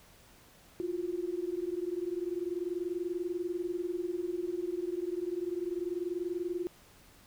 sine tone pair together, 342 / 362.3 Hz, F4 / F#4, -36 / -36 cents, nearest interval minor second, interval 100 cents, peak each -35 / -35 dBFS, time 0.8-6.67 s, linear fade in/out 0 ms, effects pink hiss -59 dBFS RMS until 7.26 s

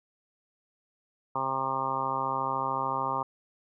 harmonic tone, 133.7 Hz, C3, 38 cents sharp, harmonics 1 / 2 / 3 / 4 / 5 / 6 / 7 / 8 / 9, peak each -42 / -42 / -42 / -39 / -42 / -35 / -32 / -33 / -34 dBFS, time 1.35-3.23 s, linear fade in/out 5 ms, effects none

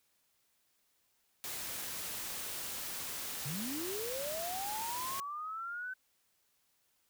white noise, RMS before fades -41 dBFS, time 1.44-5.2 s, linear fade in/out 0 ms
sine linear sweep, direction up, 125.5 to 1530 Hz, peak -38 dBFS, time 3.45-5.94 s, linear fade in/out 10 ms
effects white hiss -75 dBFS RMS until 7.09 s

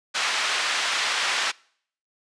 pink band-pass noise, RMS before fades -25 dBFS, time 0.14-1.52 s, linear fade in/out 20 ms, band 1300 to 4900 Hz, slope 12 dB/octave, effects noise-tail reverb RT60 0.6 s tail -25 dB re dry + resampled to 22050 Hz

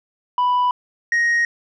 sine tone pair in turn, 989 / 1874.5 Hz, B5 / A#6, +2 / +9 cents, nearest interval major seventh, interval 1107 cents, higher second, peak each -12 / -12 dBFS, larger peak neither, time 0.38-0.71 / 1.12-1.45 s, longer neither, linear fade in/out 2 ms, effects tanh soft clip ceiling -14 dBFS

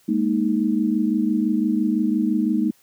sine chord, Ab suspended second, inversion none, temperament just, 207.7 / 233.6 / 311.5 Hz, Ab3 / Bb3 / Eb4, 0 / +4 / +2 cents, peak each -22 dBFS, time 0.08-2.71 s, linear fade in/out 10 ms, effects white hiss -58 dBFS RMS until 2.82 s + high-pass 80 Hz 12 dB/octave

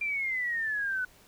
sine exponential sweep, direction down, 2388 to 1480 Hz, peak -28 dBFS, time 0.01-1.05 s, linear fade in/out 5 ms, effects pink hiss -58 dBFS RMS until 1.27 s

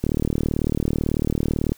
click train, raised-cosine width 3 ms, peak -8 dBFS, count 65, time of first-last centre 0.04-1.72 s, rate 38.1 Hz, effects white hiss -53 dBFS RMS until 1.77 s

